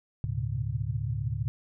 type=tone cluster; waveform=sine; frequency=72.7 / 107.4 / 121.1 / 126.9 / 142.3 Hz; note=D2 / A2 / B2 / B2 / C#3; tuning=-17 / -41 / -34 / +47 / +46 cents; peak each=-37 / -31 / -36 / -38 / -35 dBFS; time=0.24-1.48 s; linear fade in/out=0 ms; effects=none